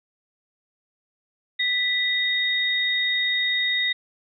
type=tone pair together; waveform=sine; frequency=1975.5 / 3720 Hz; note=B6 / A#7; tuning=0 / -4 cents; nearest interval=major seventh; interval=1096 cents; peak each=-23 dBFS; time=1.59-3.93 s; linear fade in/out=10 ms; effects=none